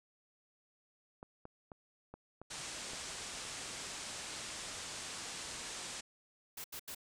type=clicks; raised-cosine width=1 ms; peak=-34 dBFS; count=6; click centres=1.229 / 1.454 / 1.718 / 2.14 / 2.416 / 2.934 s
type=low-pass noise; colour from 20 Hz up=white; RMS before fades=-45 dBFS; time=2.5-6.01 s; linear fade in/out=10 ms; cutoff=8900 Hz; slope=48 dB/octave
type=noise bursts; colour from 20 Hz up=white; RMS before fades=-45 dBFS; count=3; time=6.57-6.948 s; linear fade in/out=5 ms; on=72 ms; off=81 ms
effects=none